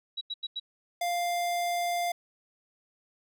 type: tone bursts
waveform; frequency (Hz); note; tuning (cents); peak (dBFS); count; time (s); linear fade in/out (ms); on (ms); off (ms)
sine; 3887; B7; -28; -31; 4; 0.17-0.599; 10; 42; 87
type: tone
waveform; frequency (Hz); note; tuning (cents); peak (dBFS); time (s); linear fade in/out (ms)
square; 698.5; F5; 0; -28; 1.01-2.12; 5
effects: none